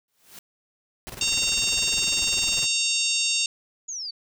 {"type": "noise with exponential growth", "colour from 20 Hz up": "white", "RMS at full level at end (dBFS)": -40, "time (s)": [0.08, 0.39], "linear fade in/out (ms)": 2, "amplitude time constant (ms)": 67}
{"type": "noise with tremolo", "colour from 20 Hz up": "pink", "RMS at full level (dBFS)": -36, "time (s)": [1.07, 2.66], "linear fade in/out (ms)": 0, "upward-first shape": "square", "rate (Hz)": 20, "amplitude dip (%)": 70}
{"type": "harmonic tone", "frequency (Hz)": 920, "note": "A#5", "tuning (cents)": -23, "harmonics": [3, 4, 5, 6, 7, 8, 9], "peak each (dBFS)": [-27, -28, -29, -30, -30, -31, -32], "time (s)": [1.21, 3.46], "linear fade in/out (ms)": 2}
{"type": "exponential sweep", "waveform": "sine", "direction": "down", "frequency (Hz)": [6910, 4435], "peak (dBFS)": -30, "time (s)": [3.88, 4.11], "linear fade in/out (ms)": 10}
{"effects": []}